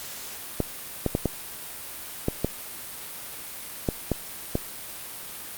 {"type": "clicks", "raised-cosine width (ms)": 2, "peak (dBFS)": -9, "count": 9, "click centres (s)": [0.603, 1.063, 1.151, 1.257, 2.284, 2.446, 3.888, 4.117, 4.554], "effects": ["white hiss -38 dBFS RMS until 5.57 s", "Opus 48 kbps"]}